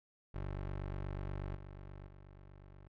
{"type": "tone with level steps", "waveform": "20% pulse", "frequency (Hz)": 48.29, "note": "G1", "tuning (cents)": -25, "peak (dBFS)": [-34, -43, -49], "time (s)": [0.34, 2.88], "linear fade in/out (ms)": 10, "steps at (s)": [1.56, 2.07], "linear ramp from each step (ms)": 2, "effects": ["low-pass 2000 Hz 12 dB/octave"]}